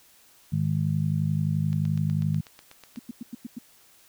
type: harmonic tone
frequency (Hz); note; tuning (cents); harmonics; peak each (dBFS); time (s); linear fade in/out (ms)
51.5; G#1; -14; 2 / 3 / 4; -29 / -24 / -31; 0.52-2.41; 10
type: click train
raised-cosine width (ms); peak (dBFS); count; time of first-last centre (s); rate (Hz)
0.2; -28; 11; 1.73-2.96; 8.13
type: tone bursts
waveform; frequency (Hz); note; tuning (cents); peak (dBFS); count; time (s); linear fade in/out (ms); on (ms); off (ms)
sine; 237.6; A#3; +33; -31; 6; 2.97-3.587; 5; 22; 97
effects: white hiss -57 dBFS RMS until 4.08 s